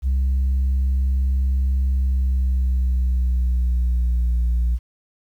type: tone with pitch glide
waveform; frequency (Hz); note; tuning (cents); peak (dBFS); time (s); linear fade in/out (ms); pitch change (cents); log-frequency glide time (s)
sine; 65.8 to 59.3; C2 to A#1; +10 to +30; -14; 0.02-4.79; 50; -180; 1.89-4.51
effects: tanh soft clip ceiling -15 dBFS + 9-bit